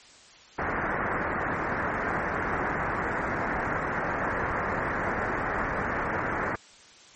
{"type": "low-pass noise", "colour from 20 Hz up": "white", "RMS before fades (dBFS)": -29, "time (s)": [0.58, 6.56], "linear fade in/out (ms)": 10, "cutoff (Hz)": 1900, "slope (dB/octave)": 48, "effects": ["white hiss -52 dBFS RMS until 7.15 s", "MP3 32 kbps"]}